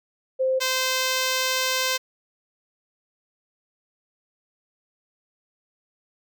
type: tone pair in turn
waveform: sine / 5% pulse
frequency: 522 / 517.5 Hz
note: C5 / C5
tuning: -4 / -19 cents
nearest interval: unison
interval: 15 cents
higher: first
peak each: -19 / -10 dBFS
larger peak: second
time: 0.39-0.6 / 0.6-1.98 s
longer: second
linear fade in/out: 20 ms
effects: none